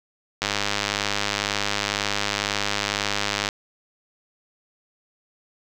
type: click train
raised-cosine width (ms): 0.2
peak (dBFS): -5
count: 314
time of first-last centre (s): 0.42-3.489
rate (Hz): 102
effects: 7-bit